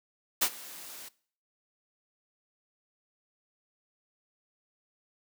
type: noise with ADSR envelope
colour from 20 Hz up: white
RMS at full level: -23 dBFS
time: 0.41-1.09 s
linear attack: 15 ms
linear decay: 65 ms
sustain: -22 dB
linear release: 11 ms
effects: noise-tail reverb RT60 0.5 s tail -21 dB re dry + high-pass 200 Hz 12 dB/octave